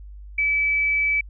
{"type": "tone", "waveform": "sine", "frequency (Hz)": 2300, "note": "D7", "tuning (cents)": -37, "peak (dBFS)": -18, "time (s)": [0.38, 1.21], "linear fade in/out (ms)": 5, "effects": ["added 50 Hz sine -37 dBFS peak until 1.29 s"]}